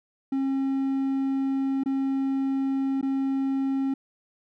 triangle tone with dropouts, 270 Hz, C#4, 45 cents flat, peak -21 dBFS, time 0.32-3.94 s, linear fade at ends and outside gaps 5 ms, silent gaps 1.836-1.859 / 3.013-3.027 s, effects none

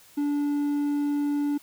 triangle tone, 289.7 Hz, D4, 24 cents flat, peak -21 dBFS, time 0.17-1.58 s, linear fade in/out 10 ms, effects white hiss -54 dBFS RMS until 1.62 s

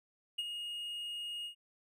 triangle tone with ADSR envelope, 2863 Hz, F7, 42 cents sharp, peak -30 dBFS, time 0.38-1.55 s, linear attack 10 ms, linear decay 34 ms, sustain -7 dB, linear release 100 ms, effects none

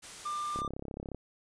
white noise, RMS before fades -46 dBFS, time 0.02-0.62 s, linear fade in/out 20 ms
triangle tone, 1193 Hz, D6, 27 cents sharp, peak -31 dBFS, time 0.25-0.68 s, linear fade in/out 10 ms
click train, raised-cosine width 2 ms, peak -26 dBFS, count 21, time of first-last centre 0.56-1.147 s, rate 34.1 Hz
effects resampled to 22050 Hz

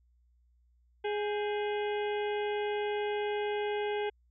harmonic tone with a mistuned harmonic, 415.6 Hz, G#4, 1 cent sharp, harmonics 1 / 2 / 4 / 5 / 6 / 7 / 8, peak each -31 / -37 / -43 / -45 / -47 / -48 / -49 dBFS, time 1.04-4.1 s, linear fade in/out 10 ms, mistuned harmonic 4, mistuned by -90 cents, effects added 60 Hz sine -64 dBFS peak until 4.3 s

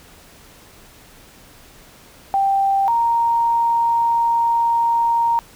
sine tone pair in turn, 785 / 931 Hz, G5 / A#5, +2 / -2 cents, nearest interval minor third, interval 296 cents, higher second, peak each -14 dBFS, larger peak neither, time 2.34-2.88 / 2.88-5.39 s, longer second, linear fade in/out 0 ms, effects pink hiss -46 dBFS RMS until 5.55 s

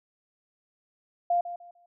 sine tone with echo, 698.5 Hz, F5, in tune, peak -21 dBFS, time 1.3-1.41 s, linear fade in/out 5 ms, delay 150 ms, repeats 3, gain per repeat -12 dB, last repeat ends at 1.86 s, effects none

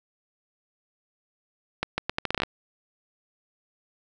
accelerating click train, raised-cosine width 0.3 ms, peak -9 dBFS, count 11, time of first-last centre 1.83-2.434 s, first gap 150 ms, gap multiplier 0.77, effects none

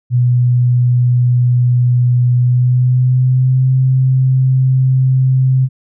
sine tone with pitch glide, 123.2 to 130.53 Hz, B2 to C3, -4 to -4 cents, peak -8 dBFS, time 0.1-5.69 s, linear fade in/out 50 ms, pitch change +100 cents, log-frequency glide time 2.36-3.73 s, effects none

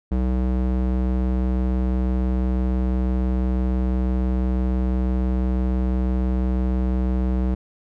square tone with band-pass filter, 63 Hz, B1, 35 cents sharp, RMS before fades -21 dBFS, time 0.11-7.55 s, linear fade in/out 10 ms, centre 170 Hz, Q 0.58, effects none

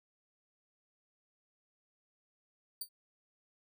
10% pulse tone with exponential decay, 4599 Hz, D8, 37 cents flat, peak -27 dBFS, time 2.81-2.89 s, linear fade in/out 5 ms, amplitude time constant 17 ms, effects none

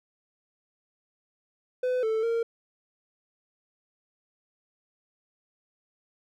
triangle tone with pitch steps, 504 / 441.6 / 461.4 Hz, B4 / A4 / A#4, +35 / +6 / -18 cents, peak -22 dBFS, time 1.83-2.43 s, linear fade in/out 5 ms, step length 200 ms, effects none

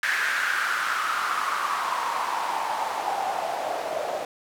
white noise with band-pass filter sweep, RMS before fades -27 dBFS, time 0.03-4.25 s, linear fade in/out 2 ms, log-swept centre 1700 to 600 Hz, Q 5.2, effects none

